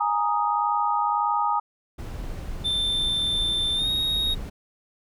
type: chord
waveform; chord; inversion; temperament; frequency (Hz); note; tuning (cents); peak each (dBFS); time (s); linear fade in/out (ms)
sine; Ab suspended second; none; equal; 830.6 / 932.3 / 1244.5; Ab5 / Bb5 / Eb6; 0 / 0 / 0; -25; 0-1.6; 10
type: noise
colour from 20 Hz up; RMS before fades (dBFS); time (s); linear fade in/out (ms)
brown; -33; 1.98-4.5; 10
type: tone with pitch glide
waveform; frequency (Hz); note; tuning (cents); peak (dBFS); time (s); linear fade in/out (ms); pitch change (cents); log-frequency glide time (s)
triangle; 3559 to 3755; A7 to A#7; +19 to +12; -21; 2.64-4.35; 20; +93; 3.74-3.89
effects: none